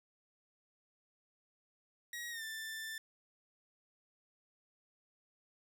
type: tone with pitch glide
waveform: sawtooth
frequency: 1900 to 1772.8 Hz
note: A#6 to A6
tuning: +33 to +13 cents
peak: -38 dBFS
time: 2.13-2.98 s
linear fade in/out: 2 ms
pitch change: -120 cents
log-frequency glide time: 2.3-2.43 s
effects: none